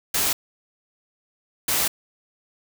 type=noise bursts at uneven times; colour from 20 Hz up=white; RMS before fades=-22 dBFS; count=2; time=0.14-0.33 / 1.68-1.88 s; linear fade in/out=5 ms; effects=none

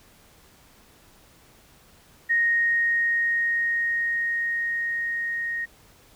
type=tone with level ramp; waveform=sine; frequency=1864.7 Hz; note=A#6; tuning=in tune; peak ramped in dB=-18 to -26 dBFS; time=2.29-5.66 s; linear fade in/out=20 ms; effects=pink hiss -55 dBFS RMS until 6.15 s

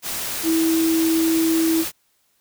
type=tone in noise; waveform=sine; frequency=325.6 Hz; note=E4; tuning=21 cents flat; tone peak=-16 dBFS; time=0.43-1.85 s; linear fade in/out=50 ms; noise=white; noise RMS=-27 dBFS; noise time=0.02-1.92 s; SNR=+8 dB; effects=white hiss -65 dBFS RMS until 2.4 s

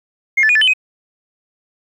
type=tone with pitch steps; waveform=sine; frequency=2136 / 1748 / 2455 / 1747 / 3038 / 2519 Hz; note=C7 / A6 / D#7 / A6 / F#7 / D#7; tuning=+35 / -12 / -24 / -13 / +45 / +21 cents; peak=-8 dBFS; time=0.37-0.736 s; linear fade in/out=10 ms; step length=61 ms; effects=tanh soft clip ceiling -6 dBFS + 8-bit

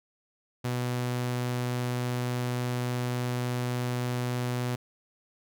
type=tone; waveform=sawtooth; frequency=123.47 Hz; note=B2; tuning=in tune; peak=-24 dBFS; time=0.64-4.76 s; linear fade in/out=10 ms; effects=none

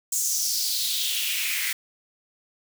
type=noise with high-pass filter sweep; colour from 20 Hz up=white; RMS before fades=-26 dBFS; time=0.12-1.73 s; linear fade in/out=5 ms; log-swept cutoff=7200 to 1900 Hz; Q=3.8; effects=none

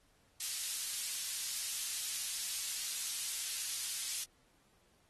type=high-pass noise; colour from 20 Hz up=pink; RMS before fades=-39 dBFS; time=0.4-4.24 s; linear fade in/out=5 ms; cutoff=4400 Hz; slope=12 dB/octave; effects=pink hiss -71 dBFS RMS until 5.09 s + AAC 32 kbps

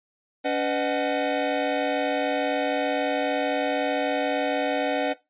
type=tone cluster; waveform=square; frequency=283.2 / 501 / 612 / 743 Hz; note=C#4 / B4 / D#5 / F#5; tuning=+37 / +25 / -29 / +7 cents; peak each=-29 dBFS; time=0.44-5.14 s; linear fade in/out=20 ms; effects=noise-tail reverb RT60 0.2 s tail -17 dB re dry + resampled to 8000 Hz

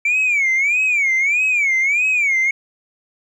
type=tone with vibrato; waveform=sine; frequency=2302 Hz; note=D7; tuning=35 cents flat; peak=-12 dBFS; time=0.05-2.51 s; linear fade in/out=5 ms; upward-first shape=sine; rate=1.6 Hz; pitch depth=180 cents each way; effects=tanh soft clip ceiling -12 dBFS + 9-bit

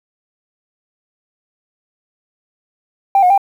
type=tone with pitch steps; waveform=sine; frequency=788 / 723 / 793 Hz; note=G5 / F#5 / G5; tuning=+9 / -40 / +20 cents; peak=-6 dBFS; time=3.15-3.378 s; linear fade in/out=2 ms; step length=76 ms; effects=tanh soft clip ceiling -4 dBFS + 7-bit

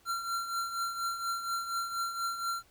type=tone with tremolo; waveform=square; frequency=1369 Hz; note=F6; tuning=35 cents flat; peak=-30 dBFS; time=0.05-2.63 s; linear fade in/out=50 ms; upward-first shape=triangle; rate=4.2 Hz; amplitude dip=65%; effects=pink hiss -64 dBFS RMS until 2.7 s

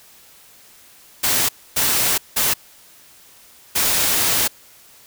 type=noise bursts at uneven times; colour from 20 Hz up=white; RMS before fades=-18 dBFS; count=4; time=1.23-1.49 / 1.76-2.18 / 2.36-2.54 / 3.75-4.48 s; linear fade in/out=10 ms; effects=white hiss -48 dBFS RMS until 5.06 s

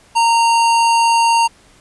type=tone; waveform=square; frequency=924 Hz; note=A#5; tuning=16 cents flat; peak=-11 dBFS; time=0.15-1.48 s; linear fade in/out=20 ms; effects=pink hiss -49 dBFS RMS until 1.8 s + resampled to 24000 Hz

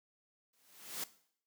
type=noise with exponential growth; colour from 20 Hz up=white; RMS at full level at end=-37 dBFS; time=0.53-1.04 s; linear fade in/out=5 ms; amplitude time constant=110 ms; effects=noise-tail reverb RT60 0.6 s tail -17 dB re dry + high-pass 150 Hz 12 dB/octave

